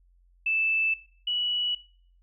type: tone pair in turn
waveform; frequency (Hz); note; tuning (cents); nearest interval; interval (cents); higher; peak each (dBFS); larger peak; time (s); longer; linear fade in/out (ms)
sine; 2637 / 2939; E7 / F#7; 0 / -12; major second; 188; second; -23 / -25; first; 0.46-0.94 / 1.27-1.75; neither; 5
effects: noise-tail reverb RT60 0.5 s tail -18 dB re dry + added 44 Hz sine -58 dBFS peak until 2.22 s